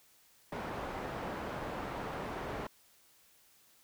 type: low-pass noise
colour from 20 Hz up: white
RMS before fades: -40 dBFS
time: 0.52-2.67 s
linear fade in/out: 5 ms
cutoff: 1000 Hz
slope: 12 dB/octave
effects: white hiss -65 dBFS RMS until 3.83 s